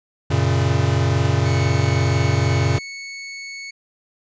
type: chord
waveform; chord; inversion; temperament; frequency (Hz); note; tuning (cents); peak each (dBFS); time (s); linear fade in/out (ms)
square; F# major; none; equal; 92.5 / 116.54 / 138.59; F#2 / A#2 / C#3; 0 / 0 / 0; -21; 0.3-2.79; 10
type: tone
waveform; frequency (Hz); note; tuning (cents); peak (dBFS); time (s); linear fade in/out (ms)
sawtooth; 2211; C#7; -5; -27; 1.45-3.71; 10
effects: resampled to 16000 Hz